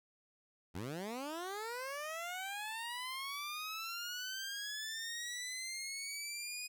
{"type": "linear sweep", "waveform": "15% pulse", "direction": "up", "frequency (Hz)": [78, 2489], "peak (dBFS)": -34, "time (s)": [0.74, 6.68], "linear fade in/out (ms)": 20, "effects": []}